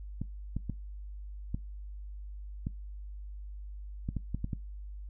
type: clicks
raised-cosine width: 5 ms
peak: -21 dBFS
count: 10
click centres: 0.216 / 0.566 / 0.697 / 1.545 / 2.669 / 4.089 / 4.167 / 4.346 / 4.444 / 4.532 s
effects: noise-tail reverb RT60 0.2 s tail -21 dB re dry + added 50 Hz sine -40 dBFS peak until 5.09 s